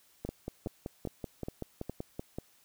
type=two click trains; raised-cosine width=2 ms; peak=-23 / -23 dBFS; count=5 / 12; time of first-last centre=0.25-1.896 / 0.29-2.385 s; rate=2.43 / 5.25 Hz; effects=white hiss -65 dBFS RMS until 2.64 s